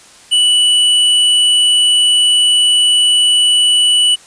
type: tone with tanh clipping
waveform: sine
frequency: 2960 Hz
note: F#7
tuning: in tune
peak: -9 dBFS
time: 0.31-4.16 s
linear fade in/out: 20 ms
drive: 18 dB
effects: white hiss -41 dBFS RMS until 4.26 s + resampled to 22050 Hz